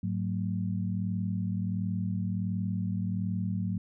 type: tone cluster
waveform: sine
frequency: 104.6 / 183.8 / 225.2 Hz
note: G#2 / F#3 / A3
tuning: +13 / -11 / +40 cents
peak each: -32 / -31 / -37 dBFS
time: 0.03-3.78 s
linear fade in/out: 5 ms
effects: none